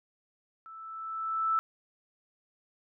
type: tone with level ramp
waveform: sine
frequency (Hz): 1318.5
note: E6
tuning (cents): 0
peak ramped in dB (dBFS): -45 to -23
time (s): 0.66-1.59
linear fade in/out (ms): 0
effects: none